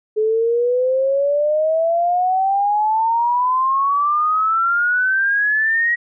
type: exponential sweep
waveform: sine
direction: up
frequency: 426.9 to 1913 Hz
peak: -14 dBFS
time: 0.16-5.96 s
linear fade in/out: 20 ms
effects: none

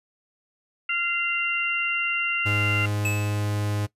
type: harmonic tone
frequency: 692 Hz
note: F5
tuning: 16 cents flat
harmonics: 2 / 3 / 4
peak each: -29 / -29 / -24 dBFS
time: 0.89-2.86 s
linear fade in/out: 5 ms
type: tone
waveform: 45% pulse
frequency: 103.83 Hz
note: G#2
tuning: in tune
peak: -24 dBFS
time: 2.45-3.87 s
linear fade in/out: 20 ms
type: tone with exponential decay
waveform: square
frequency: 2598 Hz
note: E7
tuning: 26 cents flat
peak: -24 dBFS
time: 3.05-3.56 s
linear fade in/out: 2 ms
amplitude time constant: 110 ms
effects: noise-tail reverb RT60 0.1 s tail -18 dB re dry + resampled to 32000 Hz

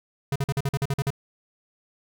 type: tone bursts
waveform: square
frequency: 138.59 Hz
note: C#3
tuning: in tune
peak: -23 dBFS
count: 10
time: 0.32-1.104 s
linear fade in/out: 2 ms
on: 37 ms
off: 46 ms
effects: none

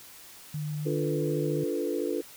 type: tone with vibrato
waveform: sine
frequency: 150.2 Hz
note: D3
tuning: 39 cents sharp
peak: -30 dBFS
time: 0.54-1.64 s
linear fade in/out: 5 ms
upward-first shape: sine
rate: 7.7 Hz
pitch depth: 9 cents each way
type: chord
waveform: sine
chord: B half-diminished seventh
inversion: first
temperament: equal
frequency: 293.7 / 349.2 / 440 / 493.9 Hz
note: D4 / F4 / A4 / B4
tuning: 0 / 0 / 0 / 0 cents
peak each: -33 / -32 / -32 / -34 dBFS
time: 0.85-2.22 s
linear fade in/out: 20 ms
effects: white hiss -49 dBFS RMS until 2.36 s

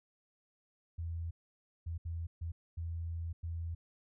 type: tone bursts at uneven times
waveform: sine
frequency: 83.5 Hz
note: E2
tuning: 23 cents sharp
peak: -36 dBFS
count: 6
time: 0.98-1.31 / 1.86-1.98 / 2.05-2.27 / 2.41-2.52 / 2.77-3.33 / 3.43-3.75 s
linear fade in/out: 10 ms
effects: none

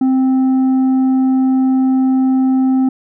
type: tone with tanh clipping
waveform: sine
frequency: 261.6 Hz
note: C4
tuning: in tune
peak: -11 dBFS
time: 0.01-2.89 s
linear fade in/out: 5 ms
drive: 5 dB
effects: none

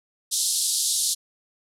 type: band-pass noise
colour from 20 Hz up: white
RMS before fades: -24 dBFS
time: 0.31-1.15 s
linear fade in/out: 20 ms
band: 3600 to 11000 Hz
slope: 48 dB/octave
effects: none

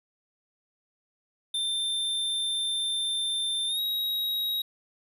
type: tone with pitch glide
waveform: square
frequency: 3576 to 3811 Hz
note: A7 to A#7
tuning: +27 to +38 cents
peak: -27 dBFS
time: 1.54-4.62 s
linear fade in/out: 5 ms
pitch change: +111 cents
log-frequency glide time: 3.67-3.8 s
effects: none

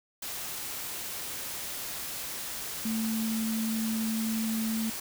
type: tone in noise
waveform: sine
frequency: 222.1 Hz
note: A3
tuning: 16 cents sharp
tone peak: -28 dBFS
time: 2.85-4.9 s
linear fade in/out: 5 ms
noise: white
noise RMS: -37 dBFS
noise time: 0.22-5 s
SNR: +6 dB
effects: none

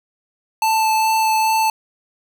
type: tone with vibrato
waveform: square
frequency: 880 Hz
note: A5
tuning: in tune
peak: -15 dBFS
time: 0.62-1.7 s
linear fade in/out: 2 ms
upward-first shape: sine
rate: 2.4 Hz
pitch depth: 9 cents each way
effects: none

